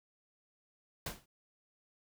pink noise with exponential decay, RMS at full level -35 dBFS, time 1.06-1.26 s, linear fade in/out 5 ms, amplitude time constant 43 ms, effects none

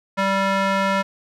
square tone with band-pass filter, 194.8 Hz, G3, 11 cents flat, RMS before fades -20 dBFS, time 0.17-1.03 s, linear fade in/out 20 ms, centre 1300 Hz, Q 0.91, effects none

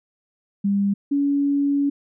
sine tone pair in turn, 200 / 282.8 Hz, G3 / C#4, +35 / +35 cents, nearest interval tritone, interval 600 cents, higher second, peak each -17 dBFS, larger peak neither, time 0.64-0.94 / 1.11-1.9 s, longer second, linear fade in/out 10 ms, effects none

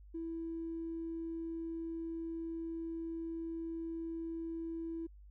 triangle tone with tanh clipping, 329.6 Hz, E4, in tune, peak -38 dBFS, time 0.14-5.07 s, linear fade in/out 10 ms, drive 4 dB, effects added 50 Hz sine -53 dBFS peak until 5.3 s

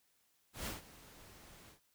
pink noise with ADSR envelope, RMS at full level -40 dBFS, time 0.53-1.8 s, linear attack 130 ms, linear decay 150 ms, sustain -18 dB, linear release 110 ms, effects white hiss -75 dBFS RMS until 1.94 s

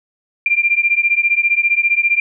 sine beating tone pair, 2375 / 2390 Hz, D7 / D7, +19 / +30 cents, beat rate 15 Hz, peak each -15 dBFS, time 0.46-2.2 s, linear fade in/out 2 ms, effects none

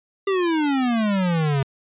square exponential sweep, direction down, 400 to 133.2 Hz, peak -19 dBFS, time 0.27-1.63 s, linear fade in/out 5 ms, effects resampled to 8000 Hz

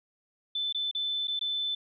sine tone with dropouts, 3520 Hz, A7, in tune, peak -28 dBFS, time 0.55-1.75 s, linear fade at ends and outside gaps 5 ms, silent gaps 0.726-0.746 / 0.913-0.949 / 1.273-1.28 / 1.393-1.411 s, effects none

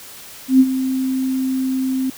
sine tone with ADSR envelope, 261.7 Hz, C4, in tune, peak -5 dBFS, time 0.48-2.1 s, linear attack 120 ms, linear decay 48 ms, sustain -12 dB, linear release 4 ms, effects white hiss -38 dBFS RMS until 2.17 s

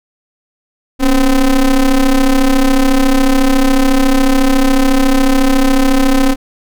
square ring-modulated tone, 128 Hz, C3, 38 cents flat, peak -5 dBFS, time 0.99-6.36 s, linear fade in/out 50 ms, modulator 145 Hz, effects none

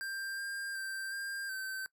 square tone with pitch steps, 1585 / 1599 / 1570 / 1597 / 1545 Hz, G6 / G6 / G6 / G6 / G6, +19 / +34 / +2 / +32 / -26 cents, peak -38 dBFS, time 0.01-1.86 s, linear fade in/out 0 ms, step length 370 ms, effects noise-tail reverb RT60 0.1 s tail -21 dB re dry

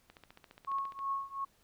click train, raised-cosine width 0.3 ms, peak -36 dBFS, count 14, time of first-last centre 0.1-0.99 s, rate 14.6 Hz
sine tone with tremolo, 1097 Hz, C#6, 18 cents flat, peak -30 dBFS, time 0.67-1.45 s, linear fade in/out 10 ms, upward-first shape triangle, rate 2.8 Hz, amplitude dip 95%
effects pink hiss -69 dBFS RMS until 1.63 s

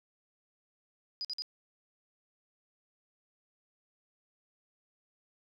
sine tone bursts, 4944 Hz, D#8, 12 cents flat, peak -34 dBFS, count 3, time 1.21-1.421 s, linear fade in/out 0 ms, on 37 ms, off 50 ms, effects none

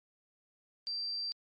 sine tone, 4699 Hz, D8, in tune, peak -34 dBFS, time 0.87-1.32 s, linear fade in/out 0 ms, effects MP3 48 kbps

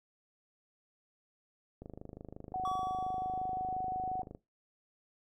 click train, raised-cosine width 2 ms, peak -32 dBFS, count 66, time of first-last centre 1.82-4.349 s, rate 25.7 Hz
sine tone, 745 Hz, F#5, 12 cents sharp, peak -33 dBFS, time 2.54-4.22 s, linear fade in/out 2 ms
triangle tone with exponential decay, 1137 Hz, C#6, 44 cents sharp, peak -31 dBFS, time 2.65-3.76 s, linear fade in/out 2 ms, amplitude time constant 240 ms
effects noise-tail reverb RT60 0.2 s tail -19 dB re dry

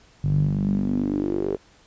sawtooth tone with band-pass filter sweep, 49 Hz, G1, in tune, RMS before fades -23 dBFS, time 0.23-1.57 s, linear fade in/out 20 ms, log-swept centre 130 to 420 Hz, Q 6.6, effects pink hiss -55 dBFS RMS until 1.86 s + resampled to 16000 Hz

